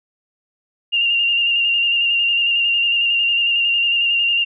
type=tone with vibrato; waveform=sine; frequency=2794 Hz; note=F7; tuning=in tune; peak=-14 dBFS; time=0.92-4.45 s; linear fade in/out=20 ms; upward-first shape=square; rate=11 Hz; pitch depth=22 cents each way; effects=none